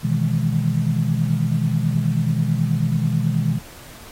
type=chord; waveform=sine; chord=E major seventh; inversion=second; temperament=equal; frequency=123.47 / 155.56 / 164.81 / 207.7 Hz; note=B2 / D#3 / E3 / G#3; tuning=0 / 0 / 0 / 0 cents; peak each=-22 / -21 / -23 / -25 dBFS; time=0.03-3.59 s; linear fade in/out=20 ms; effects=pink hiss -42 dBFS RMS until 4.11 s + AAC 48 kbps